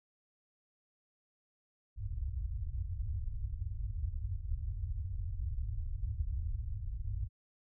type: low-pass noise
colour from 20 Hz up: white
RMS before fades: -37 dBFS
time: 1.96-7.29 s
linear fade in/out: 50 ms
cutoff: 100 Hz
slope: 48 dB/octave
effects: none